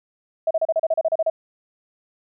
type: tone bursts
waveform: sine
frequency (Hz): 646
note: E5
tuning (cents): -35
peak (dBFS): -16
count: 12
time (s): 0.47-1.3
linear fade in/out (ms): 5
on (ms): 38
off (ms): 34
effects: none